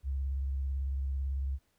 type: tone with vibrato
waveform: sine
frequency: 67.8 Hz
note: C#2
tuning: 38 cents flat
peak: -30 dBFS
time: 0.03-1.59 s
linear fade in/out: 50 ms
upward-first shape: sine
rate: 18 Hz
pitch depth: 59 cents each way
effects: pink hiss -74 dBFS RMS until 1.78 s